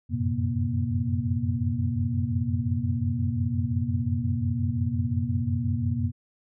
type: tone cluster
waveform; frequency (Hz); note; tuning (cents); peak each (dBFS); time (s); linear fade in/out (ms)
sine; 90 / 95.7 / 112.8 / 129.1 / 237.8; F#2 / G2 / A2 / C3 / A#3; -47 / -41 / +44 / -23 / +35; -30; 0.09-6.12; 50
effects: none